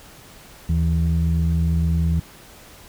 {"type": "tone pair together", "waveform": "sine", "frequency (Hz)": [77.78, 164.41], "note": ["D#2", "E3"], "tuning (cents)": [0, -4], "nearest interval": "octave + minor second", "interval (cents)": 1296, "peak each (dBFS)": [-17, -19], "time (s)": [0.69, 2.2], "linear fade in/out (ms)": 5, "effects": ["tanh soft clip ceiling -12 dBFS", "pink hiss -45 dBFS RMS until 2.88 s"]}